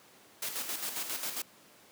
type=noise with tremolo; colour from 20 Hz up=white; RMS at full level=-35 dBFS; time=0.42-1.42 s; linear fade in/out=5 ms; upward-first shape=square; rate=7.4 Hz; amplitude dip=50%; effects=pink hiss -58 dBFS RMS until 1.91 s + high-pass 200 Hz 12 dB/octave